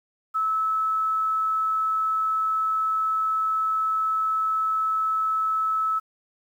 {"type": "tone", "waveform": "sine", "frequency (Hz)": 1302, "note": "E6", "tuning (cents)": -22, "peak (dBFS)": -21, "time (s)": [0.34, 6], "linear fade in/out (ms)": 20, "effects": ["9-bit"]}